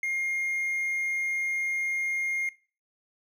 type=tone; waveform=triangle; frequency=2128 Hz; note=C7; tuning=29 cents sharp; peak=-25 dBFS; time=0.03-2.49 s; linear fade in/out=2 ms; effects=noise-tail reverb RT60 0.4 s tail -20 dB re dry